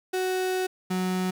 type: tone pair in turn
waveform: 35% pulse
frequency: 371.5 / 184.57 Hz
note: F#4 / F#3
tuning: +7 / -4 cents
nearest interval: octave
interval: 1211 cents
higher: first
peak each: -23 dBFS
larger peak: neither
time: 0.13-0.67 / 0.9-1.31 s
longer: first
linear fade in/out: 10 ms
effects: none